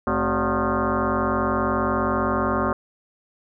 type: tone with frequency modulation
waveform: sine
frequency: 425.1 Hz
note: G#4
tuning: 40 cents sharp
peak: -19 dBFS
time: 0.07-2.73 s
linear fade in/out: 2 ms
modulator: 161 Hz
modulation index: 5.8
effects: none